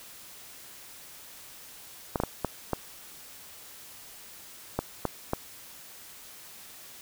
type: clicks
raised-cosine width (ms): 1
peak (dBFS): -12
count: 8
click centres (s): 2.158 / 2.201 / 2.236 / 2.447 / 2.733 / 4.79 / 5.053 / 5.334
effects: white hiss -48 dBFS RMS until 7.01 s